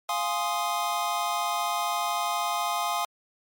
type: chord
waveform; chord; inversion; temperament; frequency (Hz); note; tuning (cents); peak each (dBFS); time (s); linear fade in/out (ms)
square; F minor seventh; none; equal; 698.5 / 830.6 / 1046.5 / 1244.5; F5 / Ab5 / C6 / Eb6; 0 / 0 / 0 / 0; -32; 0.09-3.05; 2
effects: MP3 96 kbps